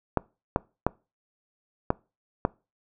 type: clicks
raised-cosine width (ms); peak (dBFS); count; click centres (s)
1; -7; 5; 0.173 / 0.561 / 0.866 / 1.904 / 2.451
effects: noise-tail reverb RT60 0.3 s tail -24 dB re dry